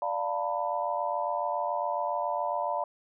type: chord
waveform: sine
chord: B half-diminished seventh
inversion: first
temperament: equal with one note detuned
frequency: 587.3 / 698.5 / 900.6 / 987.8 Hz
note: D5 / F5 / A5 / B5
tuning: 0 / 0 / +40 / 0 cents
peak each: -33 dBFS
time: 0.02-2.84 s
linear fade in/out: 2 ms
effects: none